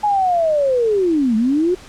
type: linear two-way sweep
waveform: sine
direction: down then up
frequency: 849 to 211.7 to 373.6 Hz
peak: -13 dBFS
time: 0.03-1.75 s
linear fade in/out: 10 ms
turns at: 1.36 s
effects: pink hiss -41 dBFS RMS until 1.88 s + low-pass 8000 Hz 12 dB/octave